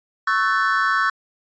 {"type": "chord", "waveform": "triangle", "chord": "F# minor seventh", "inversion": "second", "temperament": "equal with one note detuned", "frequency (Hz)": [1108.7, 1318.5, 1509.3, 1760], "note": ["C#6", "E6", "F#6", "A6"], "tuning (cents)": [0, 0, 34, 0], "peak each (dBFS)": [-20, -21, -20, -22], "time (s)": [0.27, 1.1], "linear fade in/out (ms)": 5, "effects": ["resampled to 16000 Hz"]}